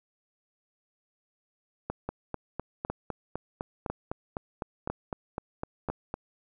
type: two click trains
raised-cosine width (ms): 1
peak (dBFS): -17 / -18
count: 5 / 17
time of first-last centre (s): 1.9-5.9 / 2.09-6.141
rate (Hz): 1 / 3.95
effects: none